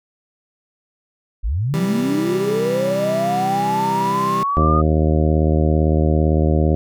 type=linear sweep; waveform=sine; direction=up; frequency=40.94 to 1240 Hz; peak=-17 dBFS; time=1.43-4.82 s; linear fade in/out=20 ms
type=chord; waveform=25% pulse; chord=C major; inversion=none; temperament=equal; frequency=130.81 / 164.81 / 196 Hz; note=C3 / E3 / G3; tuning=0 / 0 / 0 cents; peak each=-25 / -25 / -20 dBFS; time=1.74-4.43 s; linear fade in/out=0 ms
type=harmonic tone; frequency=77.78 Hz; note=D#2; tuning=in tune; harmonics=1 / 2 / 3 / 4 / 5 / 6 / 7 / 8 / 9; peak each=-16 / -19 / -23 / -23 / -24 / -30 / -25 / -31 / -30 dBFS; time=4.57-6.75 s; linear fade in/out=0 ms
effects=none